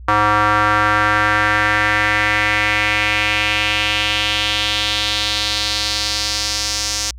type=tone with band-pass filter sweep; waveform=square; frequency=105.1 Hz; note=G#2; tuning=21 cents sharp; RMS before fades=-17 dBFS; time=0.08-7.11 s; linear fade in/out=5 ms; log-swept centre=1200 to 5800 Hz; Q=2.7; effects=added 60 Hz sine -32 dBFS peak until 7.18 s